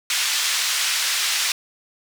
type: band-pass noise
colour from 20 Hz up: white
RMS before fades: -22 dBFS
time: 0.1-1.52 s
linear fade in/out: 2 ms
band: 1600 to 6000 Hz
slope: 12 dB/octave
effects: none